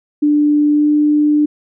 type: tone with pitch glide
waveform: sine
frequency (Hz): 295.8 to 298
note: D4 to D4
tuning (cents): +13 to +25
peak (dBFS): -9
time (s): 0.22-1.46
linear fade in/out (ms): 10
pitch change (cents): +12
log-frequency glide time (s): 0.72-0.86
effects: none